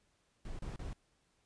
brown noise bursts, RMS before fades -42 dBFS, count 3, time 0.45-0.932 s, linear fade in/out 2 ms, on 140 ms, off 31 ms, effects pink hiss -75 dBFS RMS until 1.45 s + resampled to 22050 Hz

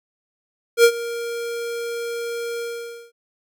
square tone with ADSR envelope, 468.5 Hz, A#4, 9 cents sharp, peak -8 dBFS, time 0.77-3.12 s, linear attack 70 ms, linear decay 70 ms, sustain -18 dB, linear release 520 ms, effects none

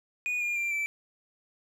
triangle tone with pitch steps, 2463 / 2416 / 2371 / 2326 Hz, D#7 / D7 / D7 / D7, -18 / +48 / +16 / -17 cents, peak -26 dBFS, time 0.26-0.86 s, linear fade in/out 0 ms, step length 150 ms, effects none

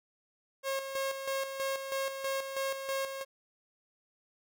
sawtooth tone with tremolo, 541 Hz, C#5, 42 cents flat, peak -27 dBFS, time 0.63-3.25 s, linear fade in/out 50 ms, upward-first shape square, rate 3.1 Hz, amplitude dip 55%, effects none

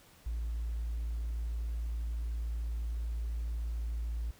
sine tone with hard clipping, 56.9 Hz, A#1, 41 cents flat, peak -33 dBFS, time 0.26-4.31 s, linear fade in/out 5 ms, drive 1 dB, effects pink hiss -60 dBFS RMS until 4.39 s

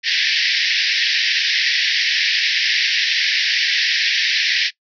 pink band-pass noise, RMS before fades -18 dBFS, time 0.03-4.71 s, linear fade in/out 50 ms, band 1700 to 5500 Hz, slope 96 dB/octave, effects noise-tail reverb RT60 0.1 s tail -20 dB re dry

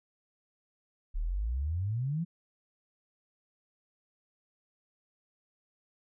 sine exponential sweep, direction up, 34.99 to 176.3 Hz, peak -29 dBFS, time 1.14-2.25 s, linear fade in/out 20 ms, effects none

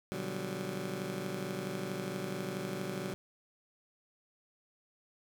20% pulse chord, G major seventh, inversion first, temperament just, 122.5 / 147 / 183.75 / 196 Hz, B2 / D3 / F#3 / G3, -14 / +2 / -12 / 0 cents, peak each -40 / -39 / -35 / -37 dBFS, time 0.12-3.14 s, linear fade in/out 0 ms, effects none

